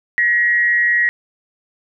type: tone with frequency modulation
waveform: sine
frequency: 1905 Hz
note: A#6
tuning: 37 cents sharp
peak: -12 dBFS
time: 0.18-1.09 s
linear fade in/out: 0 ms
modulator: 188 Hz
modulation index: 0.39
effects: none